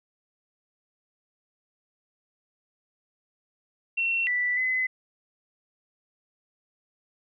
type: tone with pitch steps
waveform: sine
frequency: 2717 / 1972 / 2028 Hz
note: F7 / B6 / B6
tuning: -48 / -3 / +45 cents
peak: -23 dBFS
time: 3.97-4.87 s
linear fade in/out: 10 ms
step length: 300 ms
effects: none